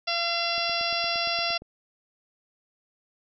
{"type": "harmonic tone", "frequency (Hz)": 683, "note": "F5", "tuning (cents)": -39, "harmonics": [1, 2, 3, 4, 5, 6, 7, 8], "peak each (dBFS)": [-31, -34, -36, -31, -34, -36, -31, -35], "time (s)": [0.07, 1.58], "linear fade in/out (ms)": 10}
{"type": "click train", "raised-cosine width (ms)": 2, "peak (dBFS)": -32, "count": 10, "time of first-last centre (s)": [0.58, 1.62], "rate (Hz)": 8.65}
{"effects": []}